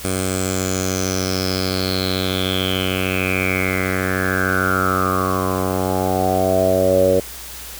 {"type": "tone with low-pass filter sweep", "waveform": "10% pulse", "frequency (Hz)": 93.5, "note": "F#2", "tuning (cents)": 19, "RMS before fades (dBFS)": -19, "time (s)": [0.04, 7.2], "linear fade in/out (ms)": 5, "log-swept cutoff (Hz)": [9200, 520], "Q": 8.5, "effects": ["added 60 Hz sine -40 dBFS peak until 7.79 s", "white hiss -34 dBFS RMS until 7.79 s"]}